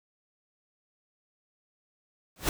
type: noise with exponential growth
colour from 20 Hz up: pink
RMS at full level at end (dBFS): -23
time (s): 2.36-2.49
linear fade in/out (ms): 1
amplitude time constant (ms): 28
effects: none